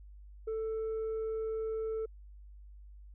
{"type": "tone", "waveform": "sine", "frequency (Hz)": 442.1, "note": "A4", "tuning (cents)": 8, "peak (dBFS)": -30, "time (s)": [0.47, 2.06], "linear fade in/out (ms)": 10, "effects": ["tanh soft clip ceiling -32 dBFS", "added 50 Hz sine -49 dBFS peak until 3.14 s"]}